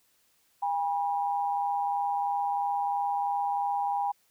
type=tone pair together; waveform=sine; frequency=807 / 970 Hz; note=G#5 / B5; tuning=-50 / -31 cents; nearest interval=minor third; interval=319 cents; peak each=-27 / -32 dBFS; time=0.62-4.12 s; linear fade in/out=10 ms; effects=white hiss -68 dBFS RMS until 4.3 s